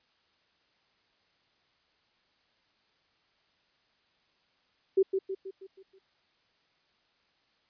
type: tone with echo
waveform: sine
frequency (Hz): 384.5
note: G4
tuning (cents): -33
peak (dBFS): -19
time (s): 4.97-5.03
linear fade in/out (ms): 10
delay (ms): 160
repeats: 6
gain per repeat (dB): -6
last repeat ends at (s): 5.99
effects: white hiss -70 dBFS RMS until 7.69 s + resampled to 11025 Hz